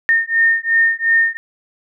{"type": "beating tone pair", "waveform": "sine", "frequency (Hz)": [1825, 1827.8], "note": ["A#6", "A#6"], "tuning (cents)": [-37, -35], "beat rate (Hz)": 2.8, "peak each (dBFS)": -15, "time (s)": [0.09, 1.37], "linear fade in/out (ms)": 0, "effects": []}